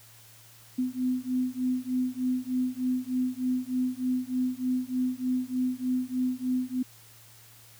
sine beating tone pair, 252 / 255.3 Hz, B3 / C4, +35 / -42 cents, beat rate 3.3 Hz, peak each -29 dBFS, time 0.78-6.83 s, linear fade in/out 10 ms, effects added 113 Hz sine -57 dBFS peak until 7.79 s + white hiss -54 dBFS RMS until 7.79 s

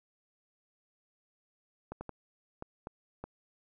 clicks, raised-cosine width 1 ms, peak -26 dBFS, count 6, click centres 1.92 / 2.01 / 2.093 / 2.624 / 2.871 / 3.24 s, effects none

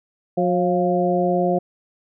harmonic tone with a mistuned harmonic, 180.2 Hz, F#3, 45 cents flat, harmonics 1 / 2 / 3 / 4, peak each -22 / -22 / -22 / -22 dBFS, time 0.37-1.59 s, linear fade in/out 10 ms, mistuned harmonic 4, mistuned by -51 cents, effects none

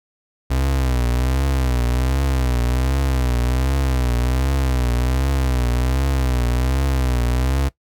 35% pulse tone with vibrato, 63.9 Hz, C2, 40 cents flat, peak -15 dBFS, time 0.5-7.69 s, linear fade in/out 10 ms, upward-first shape triangle, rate 1.3 Hz, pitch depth 120 cents each way, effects noise-tail reverb RT60 0.1 s tail -19 dB re dry

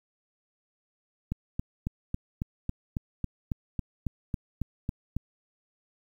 click train, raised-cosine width 5 ms, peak -17 dBFS, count 15, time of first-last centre 1.32-5.166 s, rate 3.64 Hz, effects 9-bit

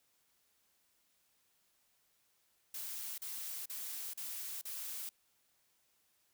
blue noise bursts, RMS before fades -43 dBFS, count 5, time 2.74-5.092 s, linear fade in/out 5 ms, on 440 ms, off 38 ms, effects white hiss -75 dBFS RMS until 6.33 s

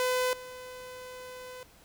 sawtooth tone with level steps, 505 Hz, B4, 39 cents sharp, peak -22 / -38 dBFS, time 0-1.63 s, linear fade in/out 0 ms, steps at 0.33 s, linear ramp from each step 2 ms, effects pink hiss -58 dBFS RMS until 1.84 s

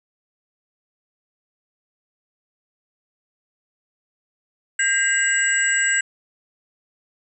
sine tone cluster, 1603 / 1899 / 2048 / 2835 / 7810 Hz, G6 / A#6 / C7 / F7 / B8, +38 / +32 / -38 / +25 / -20 cents, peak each -20 / -29 / -26 / -29 / -21 dBFS, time 4.79-6.01 s, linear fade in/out 5 ms, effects none

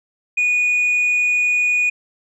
sine tone, 2462 Hz, D#7, 19 cents flat, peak -12 dBFS, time 0.37-1.9 s, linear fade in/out 10 ms, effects tanh soft clip ceiling -13 dBFS

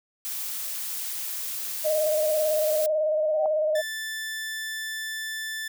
blue noise, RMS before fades -32 dBFS, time 0.25-2.86 s, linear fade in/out 0 ms
sine tone with vibrato, 618 Hz, D#5, 12 cents flat, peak -21 dBFS, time 1.84-3.82 s, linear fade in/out 20 ms, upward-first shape square, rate 18 Hz, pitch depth 31 cents each way
sine tone with exponential growth, 765 Hz, G5, 42 cents flat, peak -23 dBFS, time 3.23-3.46 s, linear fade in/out 1 ms, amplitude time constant 48 ms
sawtooth tone, 1760 Hz, A6, in tune, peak -27 dBFS, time 3.75-5.68 s, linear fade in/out 5 ms
effects none

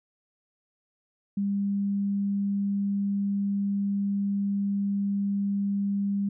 sine tone, 200 Hz, G3, 35 cents sharp, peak -24 dBFS, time 1.37-6.29 s, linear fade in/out 5 ms, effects none

